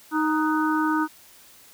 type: harmonic tone with a mistuned harmonic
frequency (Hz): 311.1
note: D#4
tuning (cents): 0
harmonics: 1 / 3 / 4 / 5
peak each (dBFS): -22 / -27 / -28 / -29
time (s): 0.11-1.08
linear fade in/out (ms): 50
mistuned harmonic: 5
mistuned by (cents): -68
effects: white hiss -51 dBFS RMS until 1.73 s